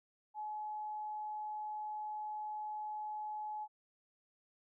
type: tone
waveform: sine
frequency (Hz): 850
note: G#5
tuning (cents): +40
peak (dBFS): -39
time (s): 0.34-3.68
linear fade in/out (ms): 50
effects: none